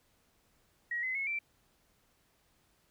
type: tone with pitch steps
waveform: sine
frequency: 1902 / 2039 / 2185 / 2342 Hz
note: A#6 / C7 / C#7 / D7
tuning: +34 / -45 / -26 / -5 cents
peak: -32 dBFS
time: 0.91-1.39 s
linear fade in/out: 5 ms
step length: 120 ms
effects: pink hiss -71 dBFS RMS until 2.9 s